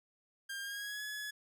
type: tone with pitch glide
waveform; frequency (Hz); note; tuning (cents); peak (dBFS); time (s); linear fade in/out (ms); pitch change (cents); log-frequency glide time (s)
sawtooth; 1602 to 1697.3; G6 to G#6; +37 to +37; -36; 0.49-1.31; 10; +100; 0.61-1.03
effects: none